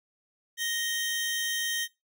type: tone pair together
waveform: sawtooth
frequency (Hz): 1866 / 3138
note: A#6 / G7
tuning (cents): +1 / +1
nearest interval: major sixth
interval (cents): 900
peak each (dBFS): -28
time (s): 0.57-1.88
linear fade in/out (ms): 50
effects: noise-tail reverb RT60 0.2 s tail -20 dB re dry